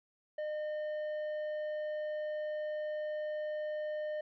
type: tone with tanh clipping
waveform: sine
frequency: 608 Hz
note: D#5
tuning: 40 cents flat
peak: -36 dBFS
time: 0.38-4.21 s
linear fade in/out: 5 ms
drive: 7 dB
effects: none